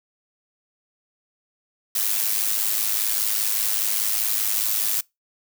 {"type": "noise with amplitude modulation", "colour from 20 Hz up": "blue", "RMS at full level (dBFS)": -20, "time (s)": [1.95, 5.01], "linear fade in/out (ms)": 5, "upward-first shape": "sine", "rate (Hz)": 105, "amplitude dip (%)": 65, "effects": ["noise-tail reverb RT60 0.2 s tail -24 dB re dry"]}